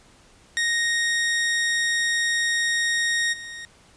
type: tone with level steps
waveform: sawtooth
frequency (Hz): 1864.7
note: A#6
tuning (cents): 0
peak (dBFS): -17 / -31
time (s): 0.57-3.65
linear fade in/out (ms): 0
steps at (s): 3.32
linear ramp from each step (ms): 20
effects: pink hiss -54 dBFS RMS until 3.96 s + resampled to 22050 Hz